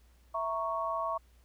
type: chord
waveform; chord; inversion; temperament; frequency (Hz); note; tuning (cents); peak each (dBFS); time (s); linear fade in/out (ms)
sine; A# diminished; second; equal; 659.3 / 932.3 / 1108.7; E5 / A#5 / C#6; 0 / 0 / 0; -35 / -38 / -33; 0.34-1.18; 10
effects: added 60 Hz sine -59 dBFS peak until 1.44 s + pink hiss -69 dBFS RMS until 1.44 s